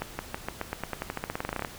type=accelerating click train; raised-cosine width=0.5 ms; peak=-15 dBFS; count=22; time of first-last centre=0.02-1.648 s; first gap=170 ms; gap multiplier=0.91; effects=pink hiss -45 dBFS RMS until 1.78 s